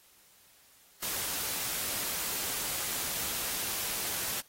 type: noise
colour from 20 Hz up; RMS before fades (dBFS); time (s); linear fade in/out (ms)
white; -34; 1.02-4.41; 10
effects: white hiss -61 dBFS RMS until 4.48 s + AAC 48 kbps